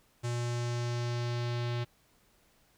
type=tone with low-pass filter sweep; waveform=square; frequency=120 Hz; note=B2; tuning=49 cents flat; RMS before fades=-33 dBFS; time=0.23-1.85 s; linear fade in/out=20 ms; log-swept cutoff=7800 to 3800 Hz; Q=1.8; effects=pink hiss -67 dBFS RMS until 2.77 s

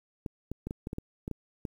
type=clicks; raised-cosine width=3 ms; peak=-22 dBFS; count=10; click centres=0.262 / 0.516 / 0.67 / 0.709 / 0.871 / 0.931 / 0.984 / 1.279 / 1.313 / 1.652 s; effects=9-bit

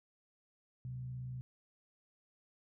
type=tone with frequency modulation; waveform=sine; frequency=126.8 Hz; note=B2; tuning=46 cents sharp; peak=-40 dBFS; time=0.85-1.41 s; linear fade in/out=0 ms; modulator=56.7 Hz; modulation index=0.29; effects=none

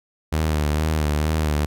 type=tone with vibrato; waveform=sawtooth; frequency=76.5 Hz; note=D#2; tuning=29 cents flat; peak=-15 dBFS; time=0.32-1.66 s; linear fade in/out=10 ms; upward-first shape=sine; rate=2.2 Hz; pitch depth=52 cents each way; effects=none

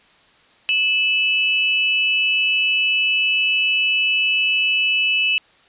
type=tone pair together; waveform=sine; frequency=2613 / 2960 Hz; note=E7 / F#7; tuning=-16 / 0 cents; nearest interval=major second; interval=216 cents; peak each=-17 / -20 dBFS; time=0.69-5.38 s; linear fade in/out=0 ms; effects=white hiss -53 dBFS RMS until 5.68 s + resampled to 8000 Hz

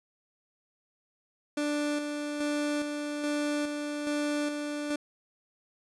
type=tone with tremolo; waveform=30% pulse; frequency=294.4 Hz; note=D4; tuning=4 cents sharp; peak=-25 dBFS; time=1.57-4.96 s; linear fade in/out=5 ms; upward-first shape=square; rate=1.2 Hz; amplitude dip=40%; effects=resampled to 24000 Hz

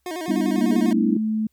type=tone with vibrato; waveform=25% pulse; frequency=338 Hz; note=E4; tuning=43 cents sharp; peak=-24 dBFS; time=0.06-0.93 s; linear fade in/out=2 ms; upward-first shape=square; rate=10 Hz; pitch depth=110 cents each way
type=chord; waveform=sine; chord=E minor seventh; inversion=first; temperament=just; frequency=197.78 / 247.2 / 296.7 / 329.6 Hz; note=G3 / B3 / D4 / E4; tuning=+16 / +2 / +18 / 0 cents; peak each=-24 dBFS; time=0.28-1.17 s; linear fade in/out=5 ms
type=tone with pitch glide; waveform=sine; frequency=233.1 to 217.5 Hz; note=A#3 to A3; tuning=0 to -20 cents; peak=-20 dBFS; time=0.58-1.47 s; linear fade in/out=5 ms; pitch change=-120 cents; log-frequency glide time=0.72-1.15 s
type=tone with exponential decay; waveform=sine; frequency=415.3 Hz; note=G#4; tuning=in tune; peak=-28 dBFS; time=0.72-0.92 s; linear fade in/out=2 ms; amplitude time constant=43 ms
effects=added 65 Hz sine -70 dBFS peak until 1.52 s + white hiss -73 dBFS RMS until 1.52 s

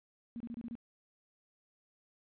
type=tone bursts; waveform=sine; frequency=234.6 Hz; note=A#3; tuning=11 cents sharp; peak=-39 dBFS; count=6; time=0.36-0.753 s; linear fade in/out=0 ms; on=43 ms; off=27 ms; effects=resampled to 8000 Hz + 12-bit

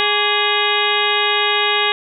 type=harmonic tone with a mistuned harmonic; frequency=415.3 Hz; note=G#4; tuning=in tune; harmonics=1 / 2 / 3 / 4 / 5 / 6 / 7 / 8 / 9; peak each=-23 / -23 / -23 / -23 / -23 / -23 / -23 / -23 / -23 dBFS; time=0-1.92 s; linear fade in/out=0 ms; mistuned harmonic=3; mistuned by=-120 cents; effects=none

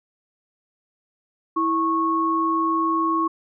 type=tone pair together; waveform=sine; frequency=327.2 / 1100 Hz; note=E4 / C#6; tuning=-13 / -14 cents; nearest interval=octave + major sixth; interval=2099 cents; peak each=-23 / -20 dBFS; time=1.56-3.28 s; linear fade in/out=10 ms; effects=none

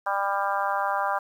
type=harmonic tone; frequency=198.6 Hz; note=G3; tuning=23 cents sharp; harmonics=3 / 4 / 5 / 6 / 7 / 8; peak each=-32 / -28 / -29 / -30 / -33 / -34 dBFS; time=0.06-1.19 s; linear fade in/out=10 ms; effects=9-bit

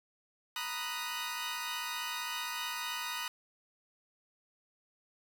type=chord; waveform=15% pulse; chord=B major seventh; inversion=third; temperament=equal; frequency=932.3 / 987.8 / 1244.5 / 1480 Hz; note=A#5 / B5 / D#6 / F#6; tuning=0 / 0 / 0 / 0 cents; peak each=-36 / -36 / -34 / -36 dBFS; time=0.56-3.28 s; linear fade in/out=2 ms; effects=9-bit

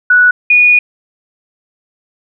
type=tone pair in turn; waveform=sine; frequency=1474 / 2456 Hz; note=F#6 / D#7; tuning=-7 / -23 cents; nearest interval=major sixth; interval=884 cents; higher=second; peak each=-4 dBFS; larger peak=neither; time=0.1-0.31 / 0.5-0.79 s; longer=second; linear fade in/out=5 ms; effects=none

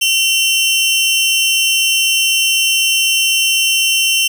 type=tone pair together; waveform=sawtooth; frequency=2740 / 3076 Hz; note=F7 / G7; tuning=-34 / -33 cents; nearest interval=major second; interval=201 cents; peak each=-11 / -11 dBFS; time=0.01-4.28 s; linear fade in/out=10 ms; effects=none

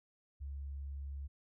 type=tone; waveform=sine; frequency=69.7 Hz; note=C#2; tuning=10 cents sharp; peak=-40 dBFS; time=0.4-1.28 s; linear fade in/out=20 ms; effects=none

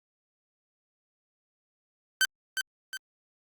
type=tone with echo; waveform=sawtooth; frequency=1542 Hz; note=G6; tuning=29 cents flat; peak=-17 dBFS; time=2.21-2.25 s; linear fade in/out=0 ms; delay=360 ms; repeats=2; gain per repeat=-7 dB; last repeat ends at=2.97 s; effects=Opus 48 kbps

